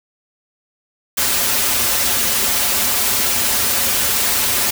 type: noise with comb filter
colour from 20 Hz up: white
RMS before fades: -17 dBFS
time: 1.17-4.71 s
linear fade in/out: 10 ms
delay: 6.3 ms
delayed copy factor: -1
effects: none